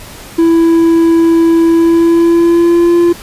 triangle tone with pitch glide, 331.5 to 344.4 Hz, E4 to F4, +10 to -24 cents, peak -3 dBFS, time 0.38-3.13 s, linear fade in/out 10 ms, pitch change +66 cents, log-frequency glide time 1.69-2.96 s, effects pink hiss -31 dBFS RMS until 3.22 s + resampled to 32000 Hz

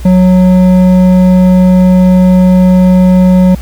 sine tone with hard clipping, 183.7 Hz, F#3, 12 cents flat, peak -4 dBFS, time 0.05-3.55 s, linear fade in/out 5 ms, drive 8 dB, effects added 60 Hz sine -19 dBFS peak until 3.61 s + pink hiss -34 dBFS RMS until 3.61 s

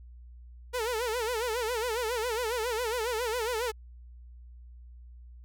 sawtooth tone with vibrato, 466.2 Hz, A#4, in tune, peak -25 dBFS, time 0.73-3.72 s, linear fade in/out 20 ms, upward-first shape sine, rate 7.3 Hz, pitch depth 140 cents each way, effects added 60 Hz sine -46 dBFS peak until 5.44 s

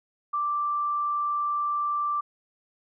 sine tone, 1174.7 Hz, D6, in tune, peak -24 dBFS, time 0.33-2.21 s, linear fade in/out 10 ms, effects none

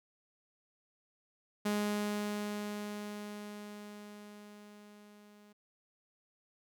sawtooth tone with level ramp, 207.7 Hz, G#3, in tune, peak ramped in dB -26 to -54 dBFS, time 1.65-5.53 s, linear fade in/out 10 ms, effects none

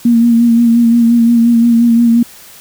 sine tone with vibrato, 233.8 Hz, A#3, 5 cents sharp, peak -5 dBFS, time 0.05-2.23 s, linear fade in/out 5 ms, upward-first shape sine, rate 5.7 Hz, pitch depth 31 cents each way, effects white hiss -37 dBFS RMS until 2.6 s

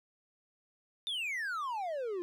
triangle exponential sweep, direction down, 3648 to 340.1 Hz, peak -32 dBFS, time 1.07-2.22 s, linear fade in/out 0 ms, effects none

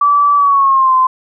sine tone with pitch glide, 1155 to 1034.9 Hz, D6 to C6, -29 to -19 cents, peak -7 dBFS, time 0.01-1.07 s, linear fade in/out 5 ms, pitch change -190 cents, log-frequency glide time 0.36-0.95 s, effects none

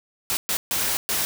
white noise bursts at uneven times, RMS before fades -24 dBFS, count 4, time 0.3-0.37 / 0.49-0.57 / 0.71-0.97 / 1.09-1.25 s, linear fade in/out 0 ms, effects none

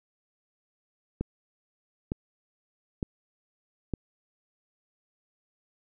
click train, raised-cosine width 3 ms, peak -16 dBFS, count 4, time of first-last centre 1.21-3.937 s, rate 1.1 Hz, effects none

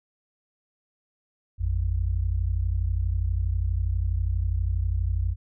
sine tone pair together, 55 / 87.31 Hz, A1 / F2, 0 / 0 cents, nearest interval minor sixth, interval 800 cents, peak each -25 dBFS, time 1.58-5.36 s, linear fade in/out 50 ms, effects none

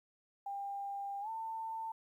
sine tone with pitch glide, 798 to 895.7 Hz, G5 to A5, +31 to +31 cents, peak -38 dBFS, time 0.46-1.92 s, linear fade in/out 5 ms, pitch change +200 cents, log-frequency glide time 1.21-1.29 s, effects 12-bit

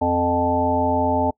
harmonic tone with a mistuned harmonic, 87.31 Hz, F2, in tune, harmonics 1 / 3 / 5 / 7 / 9 / 10, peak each -27 / -23 / -27 / -23 / -26 / -22 dBFS, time 0.01-1.31 s, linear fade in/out 10 ms, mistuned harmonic 9, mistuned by -27 cents, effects noise-tail reverb RT60 0.1 s tail -24 dB re dry

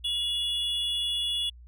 triangle tone pair together, 2871 / 3414 Hz, F7 / G#7, +47 / +47 cents, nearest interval minor third, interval 300 cents, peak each -31 / -26 dBFS, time 0.04-1.5 s, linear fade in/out 10 ms, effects added 60 Hz sine -46 dBFS peak until 1.67 s

